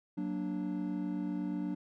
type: chord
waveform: triangle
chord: Gb augmented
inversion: none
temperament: equal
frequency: 185 / 233.1 / 293.7 Hz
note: Gb3 / Bb3 / D4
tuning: 0 / 0 / 0 cents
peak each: -35 / -39 / -34 dBFS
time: 0.17-1.75 s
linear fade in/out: 10 ms
effects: none